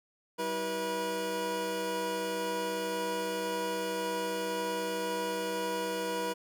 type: tone cluster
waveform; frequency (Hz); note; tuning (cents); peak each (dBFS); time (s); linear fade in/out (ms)
25% pulse; 191.8 / 324.1 / 485.2; G3 / E4 / B4; -37 / -29 / -31; -38 / -35 / -29; 0.38-6.34; 20
effects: none